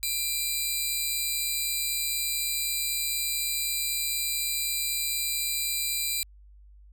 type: tone pair together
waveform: 10% pulse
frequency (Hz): 2386 / 4013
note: D7 / B7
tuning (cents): +27 / +27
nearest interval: major sixth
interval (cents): 900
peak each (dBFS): -22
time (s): 0.03-6.23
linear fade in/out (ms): 0
effects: added 50 Hz sine -49 dBFS peak until 6.92 s